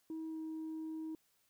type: tone with pitch glide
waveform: sine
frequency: 320 to 317.4 Hz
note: D#4 to D#4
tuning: +49 to +35 cents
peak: -38 dBFS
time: 0.1-1.15 s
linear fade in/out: 2 ms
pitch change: -14 cents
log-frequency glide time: 0.28-0.39 s
effects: tanh soft clip ceiling -38 dBFS + white hiss -75 dBFS RMS until 1.49 s